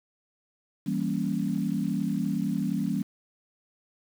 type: chord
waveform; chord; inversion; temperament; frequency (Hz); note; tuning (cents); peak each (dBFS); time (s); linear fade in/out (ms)
sine; E diminished seventh; none; equal; 164.81 / 196 / 233.1 / 277.2; E3 / G3 / Bb3 / Db4; 0 / 0 / 0 / 0; -32 / -29 / -31 / -32; 0.86-3.03; 10
effects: 8-bit